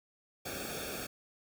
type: noise with comb filter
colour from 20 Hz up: pink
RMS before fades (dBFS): -40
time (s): 0.45-1.07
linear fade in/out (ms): 10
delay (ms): 1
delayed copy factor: -0.9
effects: none